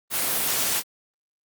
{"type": "high-pass noise", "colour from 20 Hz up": "white", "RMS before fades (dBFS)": -24, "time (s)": [0.1, 0.83], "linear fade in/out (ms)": 50, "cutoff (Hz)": 120, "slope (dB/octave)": 12, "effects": ["Opus 32 kbps"]}